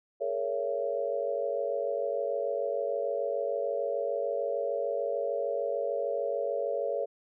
sine chord, A# half-diminished seventh, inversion third, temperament just, 419.5 / 466.2 / 559.4 / 671.3 Hz, G#4 / A#4 / C#5 / E5, +17 / 0 / +16 / +31 cents, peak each -36 / -34 / -31 / -36 dBFS, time 0.2-7.06 s, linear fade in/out 20 ms, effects none

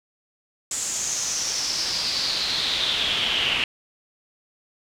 brown noise with band-pass filter sweep, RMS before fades -25 dBFS, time 0.71-3.64 s, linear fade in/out 2 ms, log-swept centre 7500 to 2800 Hz, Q 5.6, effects none

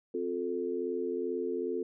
sine chord, F major, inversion second, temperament equal with one note detuned, 261.6 / 357.6 / 440 Hz, C4 / F4 / A4, 0 / +41 / 0 cents, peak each -38 / -34 / -34 dBFS, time 0.14-1.83 s, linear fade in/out 5 ms, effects none

